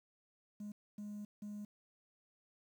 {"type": "tone bursts at uneven times", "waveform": "triangle", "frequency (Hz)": 207.7, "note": "G#3", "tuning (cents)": 0, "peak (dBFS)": -40, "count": 3, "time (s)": [[0.6, 0.72], [0.98, 1.25], [1.42, 1.65]], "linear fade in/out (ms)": 5, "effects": ["tanh soft clip ceiling -38 dBFS", "11-bit"]}